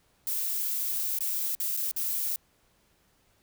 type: noise with dropouts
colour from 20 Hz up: violet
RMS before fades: -30 dBFS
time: 0.27-2.36 s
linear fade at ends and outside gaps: 2 ms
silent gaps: 1.188-1.206 / 1.551-1.6 / 1.767-1.772 / 1.914-1.963 s
effects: pink hiss -67 dBFS RMS until 3.42 s